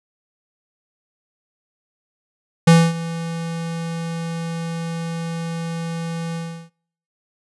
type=tone with ADSR envelope; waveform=square; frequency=166.2 Hz; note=E3; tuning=15 cents sharp; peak=-7 dBFS; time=2.67-6.7 s; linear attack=8 ms; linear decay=250 ms; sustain=-18 dB; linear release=350 ms; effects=noise-tail reverb RT60 0.6 s tail -25 dB re dry + resampled to 24000 Hz